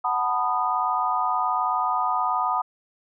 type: chord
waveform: sine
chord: B dominant seventh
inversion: second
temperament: just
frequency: 740.8 / 889 / 987.8 / 1234.7 Hz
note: F#5 / A5 / B5 / D#6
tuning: +2 / +18 / 0 / -14 cents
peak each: -27 / -29 / -26 / -25 dBFS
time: 0.04-2.62 s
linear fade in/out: 10 ms
effects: none